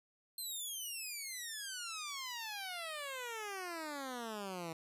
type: exponential sweep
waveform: 10% pulse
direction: down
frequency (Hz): 4200 to 160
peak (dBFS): -33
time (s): 0.38-4.73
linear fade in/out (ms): 2
effects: resampled to 32000 Hz